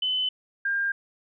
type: tone pair in turn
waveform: sine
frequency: 3026 / 1603 Hz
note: F#7 / G6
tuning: +38 / +38 cents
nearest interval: major seventh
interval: 1100 cents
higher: first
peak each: -23 dBFS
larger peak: neither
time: 0.02-0.29 / 0.65-0.92 s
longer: neither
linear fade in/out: 5 ms
effects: none